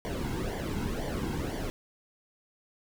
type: noise with flanger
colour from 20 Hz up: brown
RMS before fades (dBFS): -33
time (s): 0.05-1.7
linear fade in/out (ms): 0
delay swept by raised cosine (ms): 0.76 to 1.7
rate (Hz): 2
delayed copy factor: -0.75
effects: none